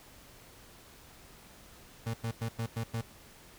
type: tone bursts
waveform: 35% pulse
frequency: 114.2 Hz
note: A#2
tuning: 35 cents flat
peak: -30 dBFS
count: 6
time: 2.06-3.015 s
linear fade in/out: 10 ms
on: 80 ms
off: 95 ms
effects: pink hiss -55 dBFS RMS until 3.58 s